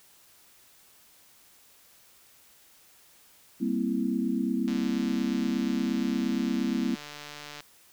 sine chord, C dominant seventh, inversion second, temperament equal, 196 / 233.1 / 261.6 / 329.6 Hz, G3 / Bb3 / C4 / E4, 0 / 0 / 0 / 0 cents, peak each -32 / -29 / -30 / -33 dBFS, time 3.6-6.96 s, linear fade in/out 20 ms
click train, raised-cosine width 0.2 ms, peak -24 dBFS, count 431, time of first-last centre 4.68-7.605 s, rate 147 Hz
effects white hiss -58 dBFS RMS until 7.92 s

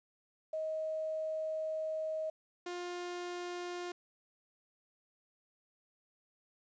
sine / sawtooth tone pair in turn, 630 / 353.6 Hz, D#5 / F4, +21 / +22 cents, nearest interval minor seventh, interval 999 cents, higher first, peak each -34 / -35 dBFS, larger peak first, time 0.53-2.3 / 2.66-3.92 s, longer first, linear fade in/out 5 ms, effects resampled to 16000 Hz + 11-bit

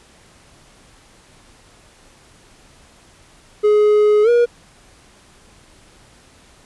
triangle tone with pitch glide, 420.3 to 477.3 Hz, G#4 to A#4, +21 to +41 cents, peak -8 dBFS, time 3.63-4.46 s, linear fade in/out 20 ms, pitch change +220 cents, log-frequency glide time 4.23-4.29 s, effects pink hiss -49 dBFS RMS until 6.65 s + resampled to 24000 Hz

